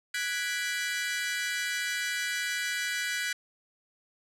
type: chord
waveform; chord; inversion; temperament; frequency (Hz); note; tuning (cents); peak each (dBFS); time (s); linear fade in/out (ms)
sawtooth; G# half-diminished seventh; third; equal; 1480 / 1661.2 / 1975.5 / 2349; F#6 / G#6 / B6 / D7; 0 / 0 / 0 / 0; -31 / -32 / -30 / -35; 0.14-3.33; 5
effects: low-pass 11000 Hz 12 dB/octave